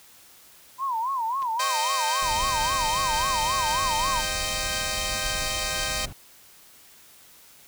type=tone with vibrato; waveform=sine; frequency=987.8 Hz; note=B5; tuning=in tune; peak=-24 dBFS; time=0.78-4.23 s; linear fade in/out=50 ms; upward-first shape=sine; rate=3.7 Hz; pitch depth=190 cents each way
type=clicks; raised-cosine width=0.2 ms; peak=-26 dBFS; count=2; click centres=1.421 / 1.427 s
type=chord; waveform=5% pulse; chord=C minor; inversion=none; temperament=equal; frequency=523.3 / 622.3 / 784 Hz; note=C5 / Eb5 / G5; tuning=0 / 0 / 0 cents; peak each=-21 / -18 / -19 dBFS; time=1.59-6.06 s; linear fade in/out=10 ms
type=noise; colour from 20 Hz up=brown; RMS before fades=-36 dBFS; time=2.22-6.13 s; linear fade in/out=5 ms
effects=white hiss -52 dBFS RMS until 7.67 s